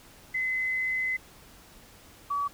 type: tone pair in turn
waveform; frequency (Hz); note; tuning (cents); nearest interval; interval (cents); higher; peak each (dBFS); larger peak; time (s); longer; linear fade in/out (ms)
sine; 2037 / 1140.5; C7 / C#6; -47 / +49; minor seventh; 1004; first; -26; neither; 0.34-1.17 / 2.3-2.48; first; 10
effects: pink hiss -53 dBFS RMS until 2.53 s